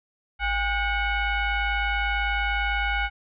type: tone with frequency modulation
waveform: sine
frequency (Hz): 698.5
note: F5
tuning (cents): 0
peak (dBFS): -22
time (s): 0.39-3.1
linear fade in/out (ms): 50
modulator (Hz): 753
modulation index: 2.5
effects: none